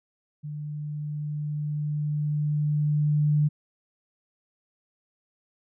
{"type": "tone with level ramp", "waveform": "sine", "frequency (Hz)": 149.1, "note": "D3", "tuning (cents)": 27, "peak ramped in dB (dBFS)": [-32, -18], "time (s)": [0.43, 3.49], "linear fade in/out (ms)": 20, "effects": []}